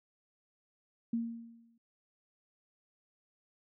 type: tone with exponential decay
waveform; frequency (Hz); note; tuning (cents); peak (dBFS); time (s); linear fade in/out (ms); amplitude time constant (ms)
sine; 231.3; A#3; -13; -28; 1.13-1.78; 5; 140
effects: none